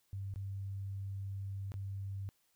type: tone with dropouts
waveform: sine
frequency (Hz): 98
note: G2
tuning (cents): 0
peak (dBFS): -38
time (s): 0.13-2.29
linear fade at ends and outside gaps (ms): 0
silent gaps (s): 0.339-0.359 / 1.719-1.74
effects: white hiss -75 dBFS RMS until 2.55 s